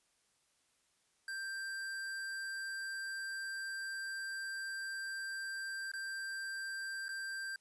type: tone with dropouts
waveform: square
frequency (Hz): 1577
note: G6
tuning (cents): +10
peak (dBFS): -40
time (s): 1.28-7.56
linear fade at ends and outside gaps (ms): 2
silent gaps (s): 5.917-5.936 / 7.083-7.09
effects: white hiss -75 dBFS RMS until 7.6 s + resampled to 24000 Hz